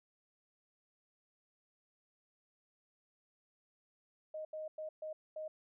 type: tone bursts at uneven times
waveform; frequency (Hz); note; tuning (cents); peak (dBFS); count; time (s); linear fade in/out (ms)
sine; 622.3; D#5; 0; -40; 5; 4.34-4.45 / 4.53-4.68 / 4.78-4.89 / 5.02-5.13 / 5.36-5.48; 5
effects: none